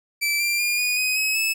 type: tone with pitch steps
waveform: sawtooth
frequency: 2325 / 2370 / 2415 / 2462 / 2509 / 2557 / 2607 Hz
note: D7 / D7 / D7 / D#7 / D#7 / D#7 / E7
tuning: -18 / +15 / +48 / -19 / +14 / +47 / -20 cents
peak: -17 dBFS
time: 0.21-1.54 s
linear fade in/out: 20 ms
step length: 190 ms
effects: none